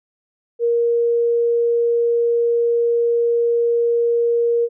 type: tone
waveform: sine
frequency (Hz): 470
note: A#4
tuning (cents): +14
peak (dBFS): -14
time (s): 0.59-4.69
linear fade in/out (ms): 50
effects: none